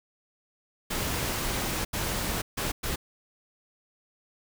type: noise bursts at uneven times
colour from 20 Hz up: pink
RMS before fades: -30 dBFS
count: 4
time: 0.9-1.85 / 1.93-2.42 / 2.57-2.72 / 2.83-2.96 s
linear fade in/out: 10 ms
effects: none